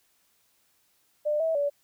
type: tone with pitch steps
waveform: sine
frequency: 598 / 648 / 574 Hz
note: D5 / E5 / D5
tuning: +31 / -30 / -40 cents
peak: -23 dBFS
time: 1.25-1.7 s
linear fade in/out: 20 ms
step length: 150 ms
effects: white hiss -68 dBFS RMS until 1.83 s